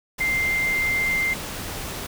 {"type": "tone in noise", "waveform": "sine", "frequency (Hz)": 2093, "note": "C7", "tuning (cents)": 0, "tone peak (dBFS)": -20, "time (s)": [0.2, 1.34], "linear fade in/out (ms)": 10, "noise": "pink", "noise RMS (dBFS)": -32, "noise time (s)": [0.18, 2.07], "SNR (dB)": 9, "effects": []}